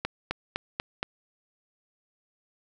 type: accelerating click train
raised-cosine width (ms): 0.3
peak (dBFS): -12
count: 5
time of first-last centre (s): 0.05-1.029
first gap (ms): 260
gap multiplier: 0.96
effects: none